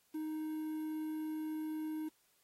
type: tone with quantisation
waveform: triangle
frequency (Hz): 311.1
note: D#4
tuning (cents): 0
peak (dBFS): -35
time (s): 0.14-2.09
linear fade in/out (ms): 10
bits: 10
effects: white hiss -73 dBFS RMS until 2.43 s + AAC 48 kbps